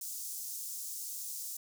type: high-pass noise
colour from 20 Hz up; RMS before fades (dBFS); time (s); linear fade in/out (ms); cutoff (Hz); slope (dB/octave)
pink; -41; 0.01-1.57; 5; 6200; 24
effects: none